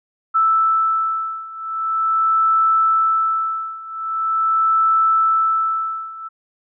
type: beating tone pair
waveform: sine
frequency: 1318.5 / 1318.93 Hz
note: E6 / E6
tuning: 0 / +1 cents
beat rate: 0.43 Hz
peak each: -19 / -17 dBFS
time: 0.34-6.29 s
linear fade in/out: 20 ms
effects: none